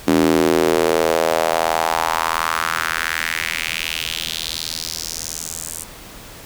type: tone with high-pass filter sweep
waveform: square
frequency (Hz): 40.69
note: E1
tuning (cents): -22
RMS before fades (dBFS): -20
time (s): 0.07-5.84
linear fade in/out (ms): 10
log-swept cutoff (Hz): 270 to 8500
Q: 2.8
effects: pink hiss -38 dBFS RMS until 6.45 s